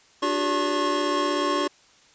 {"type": "tone cluster", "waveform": "square", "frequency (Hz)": [296.1, 360.3, 396.9, 575, 1084], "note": ["D4", "F#4", "G4", "D5", "C#6"], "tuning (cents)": [14, -46, 22, -37, -39], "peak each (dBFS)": [-29, -30, -32, -30, -27], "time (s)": [0.22, 1.68], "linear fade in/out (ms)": 10, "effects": ["white hiss -56 dBFS RMS until 2.14 s", "resampled to 16000 Hz"]}